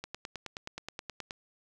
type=click train; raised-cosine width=0.2 ms; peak=-21 dBFS; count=13; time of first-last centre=0.04-1.308 s; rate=9.46 Hz; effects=none